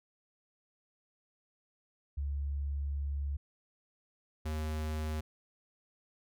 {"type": "tone pair in turn", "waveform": ["sine", "square"], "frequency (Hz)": [70.7, 77.45], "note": ["C#2", "D#2"], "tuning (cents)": [35, -7], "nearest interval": "major second", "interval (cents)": 158, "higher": "second", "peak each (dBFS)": [-32, -34], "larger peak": "first", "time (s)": [[2.17, 3.37], [4.45, 5.21]], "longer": "first", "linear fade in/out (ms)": 10, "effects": []}